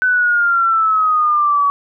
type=exponential sweep; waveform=sine; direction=down; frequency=1513 to 1130 Hz; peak=-11 dBFS; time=0.02-1.7 s; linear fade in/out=0 ms; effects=none